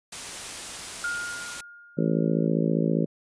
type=noise; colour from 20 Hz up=white; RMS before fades=-36 dBFS; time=0.12-1.61 s; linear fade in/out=5 ms
type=tone with exponential decay; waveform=sine; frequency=1418 Hz; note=F6; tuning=26 cents sharp; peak=-25 dBFS; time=1.04-2.47 s; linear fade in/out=2 ms; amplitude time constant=310 ms
type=harmonic tone; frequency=55 Hz; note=A1; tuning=in tune; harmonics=3 / 4 / 5 / 6 / 7 / 8 / 9 / 10; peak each=-25 / -27 / -29 / -31 / -32 / -33 / -34 / -35 dBFS; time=1.97-3.06 s; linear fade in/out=20 ms
effects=resampled to 22050 Hz